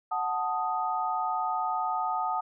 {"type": "chord", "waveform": "sine", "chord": "D# diminished", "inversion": "first", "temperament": "equal", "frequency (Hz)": [740, 880, 1244.5], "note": ["F#5", "A5", "D#6"], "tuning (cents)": [0, 0, 0], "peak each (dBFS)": -31, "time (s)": [0.11, 2.41], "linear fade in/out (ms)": 10, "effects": []}